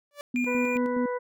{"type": "tone with exponential growth", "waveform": "sawtooth", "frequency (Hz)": 580, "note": "D5", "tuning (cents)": -22, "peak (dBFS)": -29, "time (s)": [0.11, 0.21], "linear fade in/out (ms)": 1, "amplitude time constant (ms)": 21}
{"type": "tone with tremolo", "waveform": "sine", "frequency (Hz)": 247.2, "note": "B3", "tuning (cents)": 2, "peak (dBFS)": -24, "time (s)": [0.34, 1.06], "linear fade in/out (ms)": 5, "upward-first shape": "square", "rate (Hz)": 4.8, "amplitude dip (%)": 45}
{"type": "tone", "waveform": "triangle", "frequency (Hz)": 2408, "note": "D7", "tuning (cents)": 43, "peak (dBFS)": -28, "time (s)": [0.36, 0.77], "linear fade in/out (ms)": 0}
{"type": "harmonic tone", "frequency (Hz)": 493.9, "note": "B4", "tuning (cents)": 0, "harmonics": [1, 2, 3, 4], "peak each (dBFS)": [-28, -34, -41, -43], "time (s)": [0.46, 1.19], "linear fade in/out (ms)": 20}
{"effects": []}